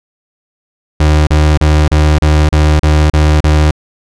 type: tone bursts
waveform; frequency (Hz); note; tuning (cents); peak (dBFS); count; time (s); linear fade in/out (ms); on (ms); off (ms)
35% pulse; 76.2; D#2; -36; -4; 9; 1-3.71; 5; 270; 35
effects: low-pass 7000 Hz 12 dB/octave